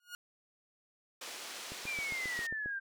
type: tone with exponential growth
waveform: sawtooth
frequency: 1437 Hz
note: F6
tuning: 49 cents sharp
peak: -35 dBFS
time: 0-0.15 s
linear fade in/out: 1 ms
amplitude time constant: 31 ms
type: band-pass noise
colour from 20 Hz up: white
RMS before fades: -45 dBFS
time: 1.21-2.47 s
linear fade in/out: 5 ms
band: 330 to 6100 Hz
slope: 12 dB/octave
type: click train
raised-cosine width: 2 ms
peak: -32 dBFS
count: 8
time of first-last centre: 1.72-2.66 s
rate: 7.45 Hz
type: exponential sweep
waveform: sine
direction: down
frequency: 2426 to 1568 Hz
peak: -35 dBFS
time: 1.86-2.8 s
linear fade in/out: 20 ms
effects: none